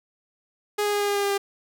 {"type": "tone with pitch steps", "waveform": "sawtooth", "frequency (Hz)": [415.3, 412.9, 410.5, 408.2, 405.8, 403.5, 401.2, 398.8], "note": ["G#4", "G#4", "G#4", "G#4", "G#4", "G#4", "G4", "G4"], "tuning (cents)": [0, -10, -20, -30, -40, -50, 40, 30], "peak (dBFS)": -18, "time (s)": [0.78, 1.38], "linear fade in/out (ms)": 10, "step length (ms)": 75, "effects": []}